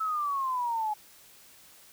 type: exponential sweep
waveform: sine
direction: down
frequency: 1316 to 836 Hz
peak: -27 dBFS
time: 0-0.94 s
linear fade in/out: 10 ms
effects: white hiss -55 dBFS RMS until 1.92 s